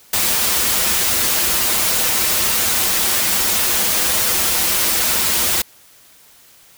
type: noise with comb filter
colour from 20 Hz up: white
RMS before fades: -17 dBFS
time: 0.13-5.62 s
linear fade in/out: 5 ms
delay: 7.1 ms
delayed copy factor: -0.6
effects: white hiss -48 dBFS RMS until 6.77 s